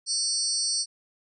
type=tone cluster; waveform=sine; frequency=4510 / 5150 / 5790 / 8490 Hz; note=C#8 / E8 / F#8 / C9; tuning=+29 / -41 / -38 / +24 cents; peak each=-28 / -33 / -31 / -29 dBFS; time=0.06-0.86 s; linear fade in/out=50 ms; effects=none